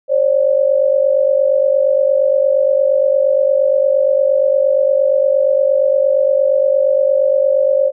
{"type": "tone pair together", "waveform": "sine", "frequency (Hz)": [537, 585.6], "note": ["C5", "D5"], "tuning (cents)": [45, -5], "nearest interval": "minor second", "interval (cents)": 150, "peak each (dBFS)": [-12, -14], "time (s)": [0.08, 7.92], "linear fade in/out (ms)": 50, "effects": []}